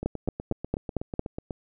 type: two click trains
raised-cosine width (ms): 2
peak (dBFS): -19 / -12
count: 13 / 6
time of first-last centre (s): 0.03-1.508 / 0.06-1.194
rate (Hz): 8.12 / 4.41
effects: none